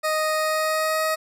20% pulse tone with pitch glide, 622.3 to 631 Hz, D#5 to D#5, 0 to +24 cents, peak -16 dBFS, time 0.03-1.16 s, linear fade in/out 20 ms, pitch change +24 cents, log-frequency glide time 0.35-1.03 s, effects none

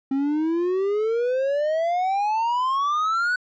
triangle exponential sweep, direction up, 266.1 to 1500 Hz, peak -18 dBFS, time 0.11-3.36 s, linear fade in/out 5 ms, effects resampled to 16000 Hz

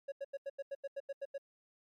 triangle tone bursts, 554.4 Hz, C#5, in tune, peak -35 dBFS, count 11, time 0.08-1.381 s, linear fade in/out 10 ms, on 41 ms, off 85 ms, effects MP3 64 kbps

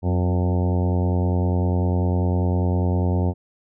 harmonic tone with a mistuned harmonic, 90 Hz, F#2, 47 cents flat, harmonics 1 / 2 / 3 / 4 / 5 / 6 / 7 / 8 / 9 / 10, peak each -19 / -25 / -29 / -31 / -33 / -35 / -36 / -37 / -38 / -39 dBFS, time 0.02-3.34 s, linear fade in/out 50 ms, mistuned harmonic 3, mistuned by -34 cents, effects none

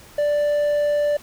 triangle tone with hard clipping, 587.3 Hz, D5, in tune, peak -18 dBFS, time 0.18-1.17 s, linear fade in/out 5 ms, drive 6 dB, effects pink hiss -46 dBFS RMS until 1.22 s

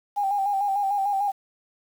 sine tone with vibrato, 798 Hz, G5, 31 cents sharp, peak -21 dBFS, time 0.16-1.32 s, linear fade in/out 20 ms, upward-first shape square, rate 6.7 Hz, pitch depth 44 cents each way, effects 8-bit

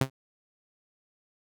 sawtooth tone with exponential decay, 133.1 Hz, C3, 30 cents sharp, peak -16 dBFS, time 0.01-0.1 s, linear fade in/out 5 ms, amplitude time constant 19 ms, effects none

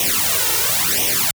white noise with flanger, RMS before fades -18 dBFS, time 0-1.31 s, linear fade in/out 2 ms, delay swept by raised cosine 0.33 to 2.23 ms, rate 0.97 Hz, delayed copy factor +0.9, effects high-pass 60 Hz 12 dB/octave

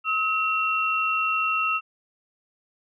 sine tone pair together, 1283 / 2726 Hz, E6 / F7, -47 / -43 cents, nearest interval octave + minor second, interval 1304 cents, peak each -24 dBFS, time 0.04-1.81 s, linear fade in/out 50 ms, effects none

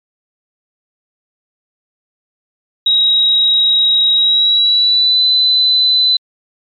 sine tone with pitch glide, 3817 to 4014 Hz, A#7 to B7, +40 to +27 cents, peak -8 dBFS, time 2.86-6.17 s, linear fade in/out 5 ms, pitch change +87 cents, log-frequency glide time 4.15-5.24 s, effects MP3 96 kbps

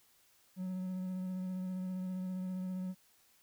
triangle tone with vibrato, 185 Hz, F#3, in tune, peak -34 dBFS, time 0.56-2.95 s, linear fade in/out 50 ms, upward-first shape triangle, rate 15 Hz, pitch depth 21 cents each way, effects white hiss -68 dBFS RMS until 3.42 s

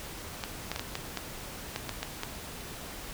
clicks, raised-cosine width 0.2 ms, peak -15 dBFS, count 10, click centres 0.438 / 0.716 / 0.761 / 0.795 / 0.954 / 1.173 / 1.761 / 1.893 / 2.03 / 2.234 s, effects pink hiss -42 dBFS RMS until 3.13 s

